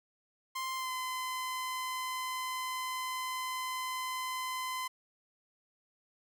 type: tone with pitch glide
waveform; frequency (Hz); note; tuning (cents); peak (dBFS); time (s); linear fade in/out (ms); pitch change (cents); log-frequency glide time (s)
sawtooth; 1046.5 to 1025; C6 to C6; 0 to -36; -31; 0.55-4.88; 10; -36; 0.76-0.91
effects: none